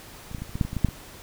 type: clicks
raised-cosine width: 5 ms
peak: -28 / -19 / -28 / -20 / -30 / -18 / -9 / -19 / -20 / -14 / -6 / -19 dBFS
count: 12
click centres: 0.314 / 0.348 / 0.384 / 0.42 / 0.494 / 0.555 / 0.612 / 0.65 / 0.731 / 0.767 / 0.847 / 0.887 s
effects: pink hiss -45 dBFS RMS until 1.22 s